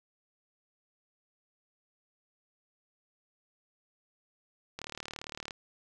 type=click train; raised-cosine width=0.2 ms; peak=-22 dBFS; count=28; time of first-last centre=4.79-5.508 s; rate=37.6 Hz; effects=none